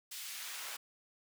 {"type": "noise with high-pass filter sweep", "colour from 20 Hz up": "pink", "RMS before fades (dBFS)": -44, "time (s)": [0.11, 0.77], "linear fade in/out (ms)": 10, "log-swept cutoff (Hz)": [3300, 1000], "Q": 0.73, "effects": []}